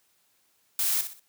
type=noise with echo; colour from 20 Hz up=blue; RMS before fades=-26 dBFS; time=0.79-1.01 s; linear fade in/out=2 ms; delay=62 ms; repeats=3; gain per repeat=-9 dB; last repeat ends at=1.196 s; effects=white hiss -68 dBFS RMS until 1.28 s + high-pass 80 Hz 12 dB/octave